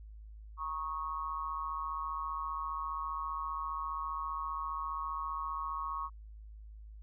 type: tone with amplitude modulation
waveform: sine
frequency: 1103 Hz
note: C#6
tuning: 9 cents flat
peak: -31 dBFS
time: 0.57-6.1 s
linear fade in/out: 50 ms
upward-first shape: sine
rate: 155 Hz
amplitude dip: 85%
effects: added 53 Hz sine -47 dBFS peak until 7.02 s